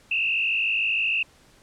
sine tone with frequency modulation, 2673 Hz, E7, 23 cents sharp, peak -21 dBFS, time 0.11-1.23 s, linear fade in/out 5 ms, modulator 53.3 Hz, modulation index 2.3, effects pink hiss -56 dBFS RMS until 1.62 s + low-pass 10000 Hz 12 dB/octave

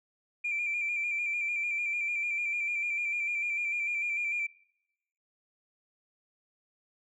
sine tone with vibrato, 2378 Hz, D7, 21 cents sharp, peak -28 dBFS, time 0.44-4.47 s, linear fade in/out 10 ms, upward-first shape square, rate 6.7 Hz, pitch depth 32 cents each way, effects noise-tail reverb RT60 0.9 s tail -25 dB re dry + tanh soft clip ceiling -24 dBFS

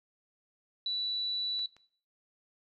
sine tone, 3951 Hz, B7, in tune, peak -30 dBFS, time 0.86-1.66 s, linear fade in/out 2 ms
clicks, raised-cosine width 0.2 ms, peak -34 / -39 dBFS, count 2, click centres 1.593 / 1.766 s
effects noise-tail reverb RT60 0.5 s tail -18 dB re dry

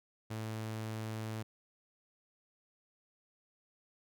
sawtooth tone, 110 Hz, A2, in tune, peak -34 dBFS, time 0.3-1.43 s, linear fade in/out 10 ms, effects none

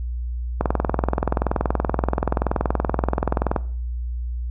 click train, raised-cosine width 1 ms, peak -5 dBFS, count 63, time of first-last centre 0.61-3.562 s, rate 21 Hz, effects noise-tail reverb RT60 0.5 s tail -19 dB re dry + added 60 Hz sine -24 dBFS peak until 4.5 s

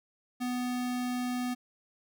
square tone, 248.1 Hz, B3, 8 cents sharp, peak -31 dBFS, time 0.4-1.55 s, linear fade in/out 20 ms, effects none

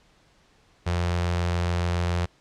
sawtooth tone with notch filter, 87.1 Hz, F2, 4 cents flat, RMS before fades -25 dBFS, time 0.86-2.26 s, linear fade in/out 10 ms, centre 260 Hz, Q 1.5, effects pink hiss -60 dBFS RMS until 2.4 s + low-pass 6000 Hz 12 dB/octave

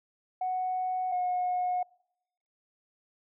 sine tone pair in turn, 740 / 724.8 Hz, F#5 / F#5, 0 / -36 cents, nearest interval unison, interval 36 cents, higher first, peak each -27 / -25 dBFS, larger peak second, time 0.41-1.12 / 1.12-1.83 s, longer neither, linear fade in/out 5 ms, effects noise-tail reverb RT60 0.8 s tail -26 dB re dry + tanh soft clip ceiling -23 dBFS

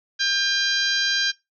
harmonic tone with a mistuned harmonic, 796 Hz, G5, 26 cents sharp, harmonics 2 / 3 / 4 / 5 / 6 / 7 / 8, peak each -24 / -34 / -27 / -27 / -26 / -32 / -34 dBFS, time 0.19-1.32 s, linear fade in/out 20 ms, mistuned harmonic 3, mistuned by +29 cents, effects noise-tail reverb RT60 0.2 s tail -19 dB re dry

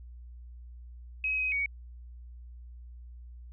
sine tone with pitch steps, 2545 / 2525 / 2245 Hz, D#7 / D#7 / C#7, +39 / +25 / +21 cents, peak -27 dBFS, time 1.24-1.66 s, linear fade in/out 2 ms, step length 140 ms, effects added 60 Hz sine -44 dBFS peak until 3.52 s

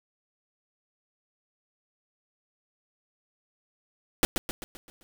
pink noise with echo, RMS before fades -21 dBFS, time 4.23-4.25 s, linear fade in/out 0 ms, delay 130 ms, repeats 6, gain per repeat -6 dB, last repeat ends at 5.03 s, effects none

